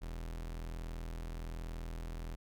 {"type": "tone", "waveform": "40% pulse", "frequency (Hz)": 41.2, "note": "E1", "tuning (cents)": 0, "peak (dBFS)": -39, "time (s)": [0.01, 2.36], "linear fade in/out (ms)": 20, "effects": []}